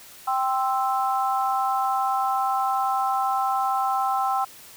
sine chord, C major, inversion second, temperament equal, 784 / 1046.5 / 1318.5 Hz, G5 / C6 / E6, 0 / 0 / 0 cents, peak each -23 / -27 / -27 dBFS, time 0.27-4.45 s, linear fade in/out 10 ms, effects white hiss -46 dBFS RMS until 4.76 s

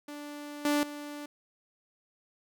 sawtooth tone with level steps, 292.9 Hz, D4, 5 cents flat, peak -36 / -21 / -35 dBFS, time 0.08-1.26 s, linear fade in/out 5 ms, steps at 0.65 / 0.83 s, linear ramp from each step 2 ms, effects none

